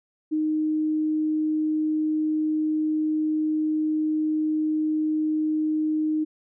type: tone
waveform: sine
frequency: 309.5 Hz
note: D#4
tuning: 9 cents flat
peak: -21 dBFS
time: 0.31-6.25 s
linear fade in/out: 20 ms
effects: none